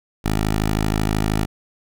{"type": "tone", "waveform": "10% pulse", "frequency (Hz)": 52.9, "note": "G#1", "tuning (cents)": 33, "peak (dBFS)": -10, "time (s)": [0.24, 1.46], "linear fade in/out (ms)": 20, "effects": []}